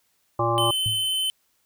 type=harmonic tone; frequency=116.54 Hz; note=A#2; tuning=in tune; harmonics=1 / 3 / 5 / 7 / 9 / 10; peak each=-27 / -27 / -27 / -27 / -27 / -27 dBFS; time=0.39-0.71 s; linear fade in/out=5 ms
type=tone; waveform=square; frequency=3058 Hz; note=G7; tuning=44 cents flat; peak=-23 dBFS; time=0.58-1.3 s; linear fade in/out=0 ms
type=tone with exponential decay; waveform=sine; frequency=111 Hz; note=A2; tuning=16 cents sharp; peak=-23 dBFS; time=0.86-1.12 s; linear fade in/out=0 ms; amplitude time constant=56 ms
effects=white hiss -68 dBFS RMS until 1.65 s